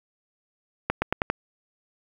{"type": "accelerating click train", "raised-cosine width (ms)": 0.5, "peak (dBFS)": -7, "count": 5, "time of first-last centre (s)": [0.9, 1.3], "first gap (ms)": 120, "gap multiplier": 0.88, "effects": ["7-bit"]}